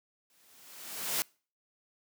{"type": "noise with exponential growth", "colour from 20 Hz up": "white", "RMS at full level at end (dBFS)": -29, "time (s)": [0.3, 1.22], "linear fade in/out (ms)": 1, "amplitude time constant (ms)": 200, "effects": ["noise-tail reverb RT60 0.4 s tail -26 dB re dry", "high-pass 150 Hz 12 dB/octave"]}